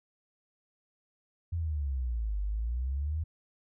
sine exponential two-way sweep, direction down then up, 87.31 to 48.92 to 81.9 Hz, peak -29 dBFS, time 1.52-3.24 s, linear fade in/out 10 ms, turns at 2.41 s, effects none

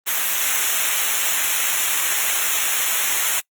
white noise with comb filter, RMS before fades -20 dBFS, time 0.06-3.41 s, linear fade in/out 20 ms, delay 0.21 ms, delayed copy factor -1, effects noise-tail reverb RT60 0.1 s tail -24 dB re dry + Opus 24 kbps

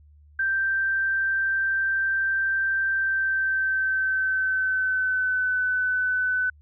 sine tone with pitch glide, 1568 to 1505.9 Hz, G6 to F#6, 0 to +30 cents, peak -21 dBFS, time 0.39-6.5 s, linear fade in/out 5 ms, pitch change -70 cents, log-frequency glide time 2.92-5.59 s, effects added 74 Hz sine -50 dBFS peak until 6.61 s

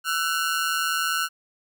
sawtooth ring-modulated tone, 1415 Hz, F6, 22 cents sharp, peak -16 dBFS, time 0.04-1.29 s, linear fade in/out 50 ms, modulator 80.2 Hz, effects none

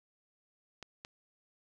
clicks, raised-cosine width 0.2 ms, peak -27 dBFS, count 2, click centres 0.827 / 1.049 s, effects none

